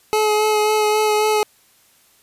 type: tone with vibrato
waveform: 25% pulse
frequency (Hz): 426.6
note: G#4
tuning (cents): +46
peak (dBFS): -11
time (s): 0.13-1.43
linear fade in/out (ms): 0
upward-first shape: sine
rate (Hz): 3.7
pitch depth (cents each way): 16
effects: white hiss -55 dBFS RMS until 2.22 s + resampled to 32000 Hz